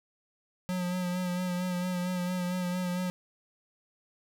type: tone with vibrato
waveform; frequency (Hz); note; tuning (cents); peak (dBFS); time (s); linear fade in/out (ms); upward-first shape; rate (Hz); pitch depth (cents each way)
square; 180.3; F#3; -45; -30; 0.69-3.1; 0; sine; 4.4; 29
effects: none